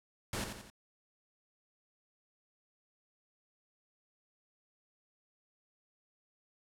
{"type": "noise with echo", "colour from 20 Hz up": "pink", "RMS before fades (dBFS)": -37, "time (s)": [0.33, 0.44], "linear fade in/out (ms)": 2, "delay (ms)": 87, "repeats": 3, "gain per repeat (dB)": -6, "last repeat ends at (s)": 0.701, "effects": ["low-pass 11000 Hz 12 dB/octave"]}